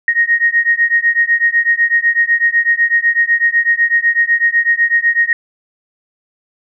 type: beating tone pair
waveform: sine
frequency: 1864.7 / 1872.7 Hz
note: A#6 / A#6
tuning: 0 / +7 cents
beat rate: 8 Hz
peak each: -13 dBFS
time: 0.08-5.33 s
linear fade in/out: 2 ms
effects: none